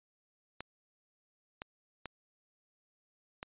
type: clicks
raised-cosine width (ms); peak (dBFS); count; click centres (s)
0.3; -24; 4; 0.606 / 1.619 / 2.057 / 3.429
effects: resampled to 8000 Hz